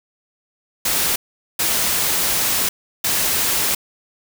white noise bursts at uneven times, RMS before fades -19 dBFS, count 3, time 0.85-1.16 / 1.59-2.69 / 3.04-3.75 s, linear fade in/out 5 ms, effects none

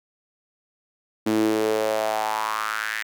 sawtooth tone with high-pass filter sweep, 108.7 Hz, A2, 21 cents flat, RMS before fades -24 dBFS, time 1.26-3.03 s, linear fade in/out 10 ms, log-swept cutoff 270 to 1900 Hz, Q 4.6, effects none

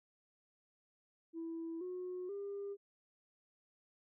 sine tone with pitch steps, 329.6 / 363.6 / 401.1 Hz, E4 / F#4 / G4, 0 / -30 / +40 cents, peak -39 dBFS, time 1.33-2.77 s, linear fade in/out 50 ms, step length 480 ms, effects tanh soft clip ceiling -37 dBFS

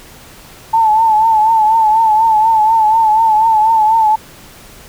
sine tone with vibrato, 880 Hz, A5, in tune, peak -7 dBFS, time 0.73-4.16 s, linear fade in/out 10 ms, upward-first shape triangle, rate 4.1 Hz, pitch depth 72 cents each way, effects pink hiss -38 dBFS RMS until 4.88 s

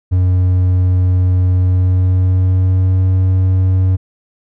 triangle tone with pitch glide, 91.4 to 93.32 Hz, F#2 to F#2, -21 to +15 cents, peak -7 dBFS, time 0.11-3.97 s, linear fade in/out 20 ms, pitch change +36 cents, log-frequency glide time 1.54-3.02 s, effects none

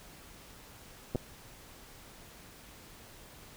clicks, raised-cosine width 2 ms, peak -20 / -18 dBFS, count 2, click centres 1.149 / 1.157 s, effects pink hiss -53 dBFS RMS until 3.56 s

